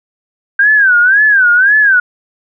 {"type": "tone with vibrato", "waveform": "sine", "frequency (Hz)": 1568, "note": "G6", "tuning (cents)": 0, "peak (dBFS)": -5, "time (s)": [0.59, 2], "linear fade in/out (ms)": 5, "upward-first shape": "sine", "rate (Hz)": 1.9, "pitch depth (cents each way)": 170, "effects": []}